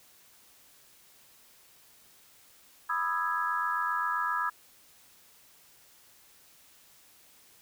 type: chord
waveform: sine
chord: E major seventh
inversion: second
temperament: equal with one note detuned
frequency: 987.8 / 1230.9 / 1318.5 / 1661.2 Hz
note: B5 / D#6 / E6 / G#6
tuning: 0 / -19 / 0 / 0 cents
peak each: -33 dBFS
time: 2.89-4.5 s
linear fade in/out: 10 ms
effects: white hiss -59 dBFS RMS until 7.61 s